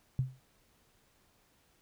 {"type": "tone with exponential decay", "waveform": "sine", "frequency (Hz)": 130, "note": "C3", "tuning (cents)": -11, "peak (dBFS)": -24, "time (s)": [0.19, 0.4], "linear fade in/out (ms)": 0, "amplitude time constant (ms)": 44, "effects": ["pink hiss -69 dBFS RMS until 1.81 s"]}